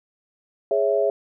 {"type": "chord", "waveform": "sine", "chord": "C# minor", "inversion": "second", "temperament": "equal", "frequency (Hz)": [415.3, 554.4, 659.3], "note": ["G#4", "C#5", "E5"], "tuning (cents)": [0, 0, 0], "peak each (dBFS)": -22, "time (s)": [0.71, 1.1], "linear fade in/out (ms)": 2, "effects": []}